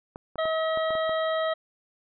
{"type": "clicks", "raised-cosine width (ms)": 1, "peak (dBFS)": -24, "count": 7, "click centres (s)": [0.159, 0.357, 0.455, 0.774, 0.906, 0.953, 1.094]}
{"type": "harmonic tone", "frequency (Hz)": 640, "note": "D#5", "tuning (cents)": 49, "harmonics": [1, 2, 3, 5, 6], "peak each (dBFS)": [-25, -31, -35, -39, -41], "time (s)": [0.38, 1.54], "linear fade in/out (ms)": 10}
{"effects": []}